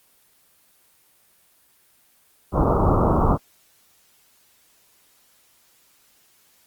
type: low-pass noise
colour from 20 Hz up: pink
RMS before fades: -18 dBFS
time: 2.52-3.38 s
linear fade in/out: 50 ms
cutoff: 1300 Hz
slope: 96 dB/octave
effects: white hiss -59 dBFS RMS until 6.66 s + Opus 24 kbps